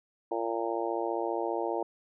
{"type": "harmonic tone", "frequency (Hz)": 114.9, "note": "A#2", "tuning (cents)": -25, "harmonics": [3, 4, 5, 6, 7, 8], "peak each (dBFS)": [-34, -35, -36, -37, -37, -38], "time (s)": [0.31, 1.83], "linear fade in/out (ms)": 5, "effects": []}